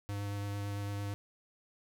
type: tone with vibrato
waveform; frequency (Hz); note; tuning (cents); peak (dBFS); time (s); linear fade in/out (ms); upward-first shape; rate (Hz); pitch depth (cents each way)
square; 101.3; G#2; -43; -36; 0.09-1.14; 0; sine; 8.9; 10
effects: none